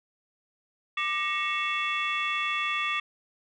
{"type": "tone cluster", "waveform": "sine", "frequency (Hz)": [1188, 1880, 2203, 2676, 3407], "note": ["D6", "A#6", "C#7", "E7", "G#7"], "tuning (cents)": [20, 14, -11, 25, 44], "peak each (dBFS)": [-30, -34, -32, -31, -34], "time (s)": [0.97, 3], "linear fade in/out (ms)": 5, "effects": ["tanh soft clip ceiling -18 dBFS"]}